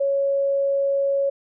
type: tone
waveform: sine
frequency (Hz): 554.4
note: C#5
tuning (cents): 0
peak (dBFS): -18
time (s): 0-1.3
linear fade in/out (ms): 10
effects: none